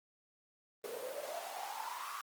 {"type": "noise with high-pass filter sweep", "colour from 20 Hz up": "pink", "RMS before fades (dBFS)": -43, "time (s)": [0.84, 2.21], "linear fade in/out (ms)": 2, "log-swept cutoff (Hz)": [440, 1200], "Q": 8.2, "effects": ["Opus 24 kbps"]}